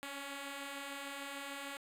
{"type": "beating tone pair", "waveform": "5% pulse", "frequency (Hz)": [273.7, 280.4], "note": ["C#4", "C#4"], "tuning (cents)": [-22, 20], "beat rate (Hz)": 6.7, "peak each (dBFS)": [-39, -32], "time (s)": [0.03, 1.77], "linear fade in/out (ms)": 0, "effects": ["resampled to 32000 Hz", "10-bit"]}